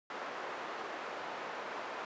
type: band-pass noise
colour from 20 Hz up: white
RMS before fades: -42 dBFS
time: 0.1-2.05 s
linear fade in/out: 2 ms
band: 410 to 1200 Hz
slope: 12 dB/octave
effects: resampled to 16000 Hz